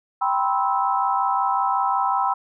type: chord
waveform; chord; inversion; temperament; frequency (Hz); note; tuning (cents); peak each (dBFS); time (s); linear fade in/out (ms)
sine; C major seventh; second; just; 784.9 / 981.1 / 1046.5 / 1308.1; G5 / B5 / C6 / E6; +2 / -12 / 0 / -14; -23 / -23 / -26 / -25; 0.21-2.34; 10
effects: none